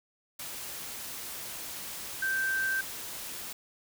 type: tone in noise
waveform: sine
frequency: 1563 Hz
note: G6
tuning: 6 cents flat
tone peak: -27 dBFS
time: 2.22-2.81 s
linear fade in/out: 5 ms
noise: white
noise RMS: -40 dBFS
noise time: 0.39-3.53 s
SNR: +10 dB
effects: none